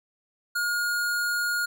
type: tone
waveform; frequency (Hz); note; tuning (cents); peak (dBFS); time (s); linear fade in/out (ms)
square; 1430; F6; +41; -25; 0.55-1.66; 10
effects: none